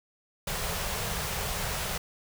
pink band-stop noise, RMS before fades -32 dBFS, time 0.47-1.98 s, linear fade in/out 5 ms, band 200 to 400 Hz, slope 48 dB/octave, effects none

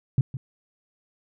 sine tone with echo, 130.81 Hz, C3, in tune, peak -15 dBFS, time 0.18-0.21 s, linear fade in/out 2 ms, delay 160 ms, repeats 1, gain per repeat -13 dB, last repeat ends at 0.37 s, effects none

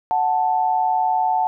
sine tone pair together, 740 / 880 Hz, F#5 / A5, 0 / 0 cents, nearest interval minor third, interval 300 cents, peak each -19 dBFS, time 0.11-1.47 s, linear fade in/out 0 ms, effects none

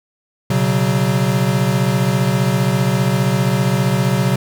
square chord, B suspended second, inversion none, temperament equal with one note detuned, 123.47 / 138.59 / 187.04 Hz, B2 / C#3 / F#3, 0 / 0 / +19 cents, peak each -19 dBFS, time 0.5-4.36 s, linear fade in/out 5 ms, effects none

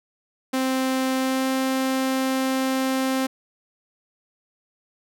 sawtooth tone with pitch glide, 261.6 to 263.4 Hz, C4 to C4, 0 to +12 cents, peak -17 dBFS, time 0.53-3.27 s, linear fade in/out 10 ms, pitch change +12 cents, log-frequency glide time 1.17-1.47 s, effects none

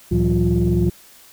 sine tone cluster, 70.5 / 112.8 / 165.8 / 185.3 / 351.9 Hz, C#2 / A2 / E3 / F#3 / F4, +30 / +44 / +10 / +3 / +13 cents, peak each -20 dBFS, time 0.11-0.9 s, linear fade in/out 10 ms, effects tanh soft clip ceiling -8 dBFS + white hiss -47 dBFS RMS until 1.32 s

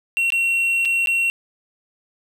triangle tone with dropouts, 2731 Hz, F7, 39 cents flat, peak -15 dBFS, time 0.17-1.3 s, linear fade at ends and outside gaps 0 ms, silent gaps 0.303-0.322 / 0.851-0.855 / 1.06-1.072 s, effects none

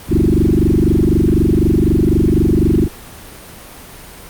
sine tone with frequency modulation, 202.4 Hz, G#3, 44 cents flat, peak -9 dBFS, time 0.08-2.89 s, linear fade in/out 50 ms, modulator 24 Hz, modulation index 6.8, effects pink hiss -35 dBFS RMS until 4.29 s + Opus 32 kbps

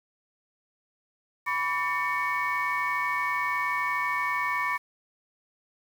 sine tone cluster, 989 / 1142 / 1797 / 2236 Hz, B5 / D6 / A6 / C#7, +2 / -49 / +36 / +14 cents, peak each -30 dBFS, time 1.46-4.78 s, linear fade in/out 20 ms, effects tanh soft clip ceiling -18 dBFS + 8-bit

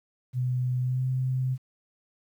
sine tone with pitch glide, 125.9 to 129.29 Hz, B2 to C3, +34 to -20 cents, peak -24 dBFS, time 0.33-1.58 s, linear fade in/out 50 ms, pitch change +46 cents, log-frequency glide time 0.81-1.05 s, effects 10-bit

